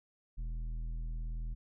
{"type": "tone with tanh clipping", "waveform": "triangle", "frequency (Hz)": 40.59, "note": "E1", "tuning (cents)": -26, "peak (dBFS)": -37, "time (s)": [0.37, 1.55], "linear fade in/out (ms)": 20, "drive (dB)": 13, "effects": []}